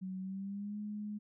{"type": "tone with pitch glide", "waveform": "sine", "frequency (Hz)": [187.5, 209.2], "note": ["F#3", "G#3"], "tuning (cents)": [23, 13], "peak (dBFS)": -38, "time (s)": [0.01, 1.19], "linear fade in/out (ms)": 20, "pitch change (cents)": 190, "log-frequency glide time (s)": [0.2, 0.78], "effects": []}